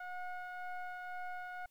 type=tone with frequency modulation; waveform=sine; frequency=725 Hz; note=F#5; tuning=35 cents flat; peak=-39 dBFS; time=0-1.66 s; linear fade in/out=5 ms; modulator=726 Hz; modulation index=1.2; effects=tanh soft clip ceiling -37 dBFS + white hiss -75 dBFS RMS until 1.7 s